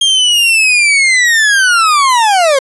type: linear sweep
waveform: 40% pulse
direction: down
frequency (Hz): 3230 to 521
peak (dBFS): -6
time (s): 0.01-2.59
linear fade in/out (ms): 5
effects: resampled to 24000 Hz